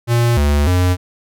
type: tone with pitch steps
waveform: square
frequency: 118.5 / 72.6 / 90.2 Hz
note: A#2 / D2 / F#2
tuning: +29 / -19 / -44 cents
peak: -12 dBFS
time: 0.07-0.97 s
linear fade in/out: 50 ms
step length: 300 ms
effects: none